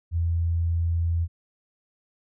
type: tone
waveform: sine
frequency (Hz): 84.1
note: E2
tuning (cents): +35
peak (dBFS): -21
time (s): 0.11-1.28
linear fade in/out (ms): 50
effects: none